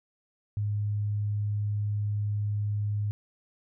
sine tone, 103.83 Hz, G#2, in tune, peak -26 dBFS, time 0.57-3.11 s, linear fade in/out 0 ms, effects none

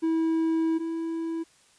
triangle tone pair in turn, 324.6 / 328.6 Hz, E4 / E4, -27 / -5 cents, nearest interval unison, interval 22 cents, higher second, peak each -20 / -26 dBFS, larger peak first, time 0.02-0.79 / 0.79-1.44 s, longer first, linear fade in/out 20 ms, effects white hiss -60 dBFS RMS until 1.78 s + resampled to 22050 Hz

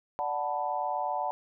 sine chord, B minor seventh, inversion first, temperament equal, 587.3 / 740 / 880 / 987.8 Hz, D5 / F#5 / A5 / B5, 0 / 0 / 0 / 0 cents, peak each -36 / -32 / -33 / -36 dBFS, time 0.19-1.31 s, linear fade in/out 0 ms, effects none

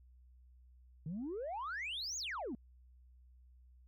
sine exponential two-way sweep, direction up then down, 146.83 to 6990 to 208.2 Hz, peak -37 dBFS, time 1.06-2.55 s, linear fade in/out 2 ms, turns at 2.17 s, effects tanh soft clip ceiling -36 dBFS + added 62 Hz sine -59 dBFS peak until 3.87 s

